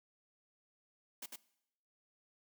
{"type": "noise with echo", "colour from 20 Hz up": "white", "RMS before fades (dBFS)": -45, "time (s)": [1.22, 1.26], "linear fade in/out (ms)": 5, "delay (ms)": 100, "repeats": 1, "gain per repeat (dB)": -2, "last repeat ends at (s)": 1.36, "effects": ["noise-tail reverb RT60 0.8 s tail -20 dB re dry", "high-pass 200 Hz 12 dB/octave"]}